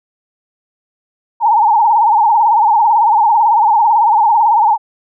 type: tone with vibrato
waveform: sine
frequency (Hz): 880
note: A5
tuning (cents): 0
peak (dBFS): -7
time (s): 1.4-4.78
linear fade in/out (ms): 50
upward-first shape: sine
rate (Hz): 18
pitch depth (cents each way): 120
effects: none